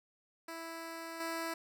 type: tone with level steps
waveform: 10% pulse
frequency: 329.6 Hz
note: E4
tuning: in tune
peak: -34 / -28 dBFS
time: 0.48-1.54 s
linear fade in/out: 5 ms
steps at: 1.2 s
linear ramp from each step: 5 ms
effects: none